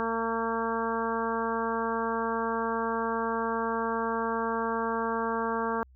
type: harmonic tone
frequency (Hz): 227.5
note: A#3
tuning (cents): -42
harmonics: 1 / 2 / 3 / 4 / 5 / 6 / 7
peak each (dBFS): -34 / -32 / -38 / -33 / -34 / -38 / -38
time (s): 0-5.83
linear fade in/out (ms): 0
effects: added 64 Hz sine -53 dBFS peak until 5.95 s